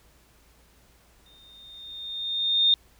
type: tone with exponential growth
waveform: sine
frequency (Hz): 3653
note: A#7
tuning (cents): -36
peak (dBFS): -15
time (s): 1.26-2.74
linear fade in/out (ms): 1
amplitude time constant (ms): 320
effects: added 57 Hz sine -60 dBFS peak until 2.99 s + pink hiss -60 dBFS RMS until 2.99 s